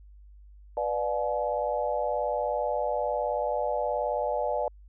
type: chord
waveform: sine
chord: B diminished seventh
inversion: none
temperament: just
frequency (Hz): 493.9 / 592.7 / 711.2 / 853.4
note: B4 / D5 / F5 / Ab5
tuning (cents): 0 / +16 / +31 / +47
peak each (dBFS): -32 / -29 / -33 / -32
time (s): 0.77-4.68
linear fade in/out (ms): 2
effects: added 50 Hz sine -48 dBFS peak until 4.88 s